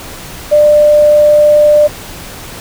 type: tone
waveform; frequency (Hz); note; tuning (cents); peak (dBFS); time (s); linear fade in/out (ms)
sine; 596; D5; +25; -3; 0.51-1.88; 20
effects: pink hiss -28 dBFS RMS until 2.6 s